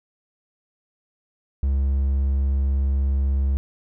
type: tone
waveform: triangle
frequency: 68.2 Hz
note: C#2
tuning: 28 cents flat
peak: -16 dBFS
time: 1.63-3.57 s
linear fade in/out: 0 ms
effects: none